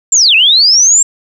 sine linear two-way sweep, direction down then up, 7530 to 2489 to 7530 Hz, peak -4 dBFS, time 0.12-1.03 s, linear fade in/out 5 ms, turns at 0.35 s, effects 7-bit

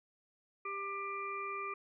harmonic tone, 396.3 Hz, G4, 19 cents sharp, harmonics 1 / 3 / 5 / 6, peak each -45 / -39 / -52 / -44 dBFS, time 0.65-1.74 s, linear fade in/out 5 ms, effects none

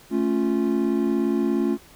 triangle chord, A augmented, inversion none, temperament equal, 220 / 277.2 / 349.2 Hz, A3 / C#4 / E#4, 0 / 0 / 0 cents, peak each -22 dBFS, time 0.1-1.78 s, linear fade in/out 50 ms, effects pink hiss -50 dBFS RMS until 1.95 s

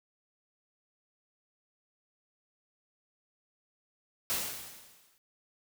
white noise with exponential decay, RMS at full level -30 dBFS, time 4.3-5.18 s, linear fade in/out 0 ms, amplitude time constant 190 ms, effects none

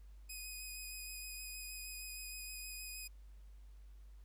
10% pulse tone with vibrato, 2500 Hz, D#7, 8 cents sharp, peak -37 dBFS, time 0.29-3.08 s, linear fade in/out 10 ms, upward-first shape sine, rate 6.4 Hz, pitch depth 15 cents each way, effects added 50 Hz sine -53 dBFS peak until 4.24 s + pink hiss -75 dBFS RMS until 4.24 s

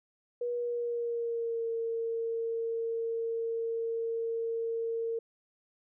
sine tone with pitch glide, 482.6 to 457.6 Hz, B4 to A#4, -40 to -32 cents, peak -30 dBFS, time 0.41-5.19 s, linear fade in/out 5 ms, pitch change -92 cents, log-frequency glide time 0.53-1.68 s, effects none

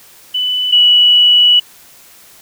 sine tone pair in turn, 2991 / 2943 Hz, F#7 / F#7, +18 / -10 cents, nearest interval unison, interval 28 cents, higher first, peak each -13 / -5 dBFS, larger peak second, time 0.34-0.72 / 0.72-1.6 s, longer second, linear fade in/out 10 ms, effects white hiss -42 dBFS RMS until 2.41 s

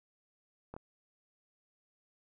clicks, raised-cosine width 1 ms, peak -30 dBFS, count 2, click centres 0.74 / 0.765 s, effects none

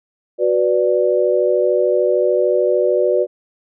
sine chord, B minor, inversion second, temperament equal, 370 / 493.9 / 587.3 Hz, F#4 / B4 / D5, 0 / 0 / 0 cents, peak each -17 dBFS, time 0.38-3.27 s, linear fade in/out 50 ms, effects none

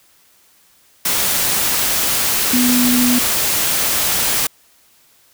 sine tone in noise, 246.9 Hz, B3, in tune, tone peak -13 dBFS, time 2.53-3.19 s, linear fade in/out 5 ms, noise white, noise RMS -17 dBFS, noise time 1.05-4.47 s, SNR +1 dB, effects white hiss -53 dBFS RMS until 5.33 s

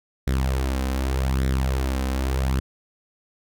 sawtooth tone with flanger, 65.8 Hz, C2, 10 cents sharp, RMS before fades -23 dBFS, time 0.27-2.6 s, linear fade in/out 5 ms, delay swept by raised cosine 0.53 to 3.93 ms, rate 0.84 Hz, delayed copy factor +0.6, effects none

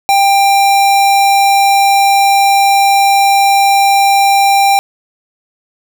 square tone, 792 Hz, G5, 18 cents sharp, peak -7 dBFS, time 0.09-4.79 s, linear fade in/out 0 ms, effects none

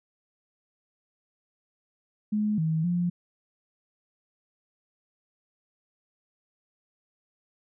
sine tone with pitch steps, 211.2 / 159.6 / 175.3 Hz, G#3 / D#3 / F3, +29 / +44 / +7 cents, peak -23 dBFS, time 2.32-3.1 s, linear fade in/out 10 ms, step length 260 ms, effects none

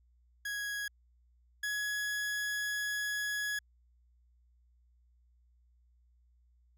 40% pulse tone pair in turn, 1661.2 / 1679.5 Hz, G#6 / G#6, 0 / +19 cents, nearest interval unison, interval 19 cents, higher second, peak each -34 / -32 dBFS, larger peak second, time 0.45-0.88 / 1.63-3.59 s, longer second, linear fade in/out 5 ms, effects added 60 Hz sine -64 dBFS peak until 6.77 s

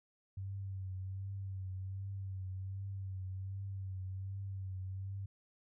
sine tone with vibrato, 95.9 Hz, G2, 37 cents flat, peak -39 dBFS, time 0.37-5.26 s, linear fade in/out 5 ms, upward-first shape triangle, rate 1.3 Hz, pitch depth 47 cents each way, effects none

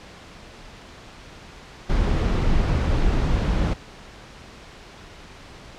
brown noise, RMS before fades -20 dBFS, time 1.89-3.74 s, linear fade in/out 10 ms, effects pink hiss -43 dBFS RMS until 5.78 s + low-pass 5000 Hz 12 dB/octave

